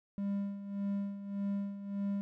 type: tone with tremolo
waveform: triangle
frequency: 199.9 Hz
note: G3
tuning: 34 cents sharp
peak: -29 dBFS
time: 0.18-2.21 s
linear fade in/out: 0 ms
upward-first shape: sine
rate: 1.7 Hz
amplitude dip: 70%
effects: none